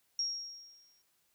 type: tone with exponential decay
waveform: sine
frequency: 5588 Hz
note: F8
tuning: in tune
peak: -29 dBFS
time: 0.19-1.02 s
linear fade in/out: 2 ms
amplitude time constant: 180 ms
effects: white hiss -74 dBFS RMS until 1.34 s